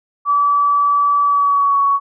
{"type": "tone with pitch glide", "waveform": "sine", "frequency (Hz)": [1151, 1118.9], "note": ["D6", "C#6"], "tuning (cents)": [-35, 16], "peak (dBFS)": -11, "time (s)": [0.25, 2], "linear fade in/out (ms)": 50, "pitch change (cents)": -49, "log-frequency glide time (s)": [1.23, 1.79], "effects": []}